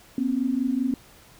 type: tone pair together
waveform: sine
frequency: 243.8 / 268.9 Hz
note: B3 / C4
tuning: -22 / +47 cents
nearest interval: major second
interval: 169 cents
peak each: -25 / -24 dBFS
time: 0.18-0.94 s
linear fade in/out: 2 ms
effects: pink hiss -52 dBFS RMS until 1.39 s